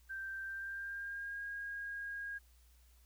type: tone with pitch glide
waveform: sine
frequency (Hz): 1568 to 1630.8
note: G6 to G#6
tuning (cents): 0 to -32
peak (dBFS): -40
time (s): 0.09-2.39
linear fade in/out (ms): 20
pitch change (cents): +68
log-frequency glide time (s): 0.43-1.43
effects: added 60 Hz sine -62 dBFS peak until 3.05 s + white hiss -71 dBFS RMS until 3.05 s